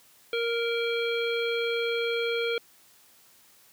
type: harmonic tone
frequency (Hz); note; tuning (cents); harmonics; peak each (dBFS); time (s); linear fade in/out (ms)
466.2; A#4; 0; 1 / 3 / 5 / 7 / 9; -27 / -35 / -33 / -35 / -43; 0.33-2.58; 2
effects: white hiss -58 dBFS RMS until 3.72 s + high-pass 80 Hz 12 dB/octave